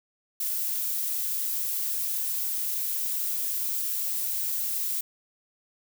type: noise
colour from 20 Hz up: violet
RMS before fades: -29 dBFS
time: 0.4-5.01 s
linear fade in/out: 5 ms
effects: none